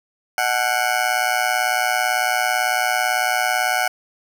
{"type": "tone with amplitude modulation", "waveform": "20% pulse", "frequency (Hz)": 740, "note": "F#5", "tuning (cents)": 0, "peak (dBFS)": -9, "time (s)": [0.38, 3.88], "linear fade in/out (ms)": 2, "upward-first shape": "sine", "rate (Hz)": 118, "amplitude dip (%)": 85, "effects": []}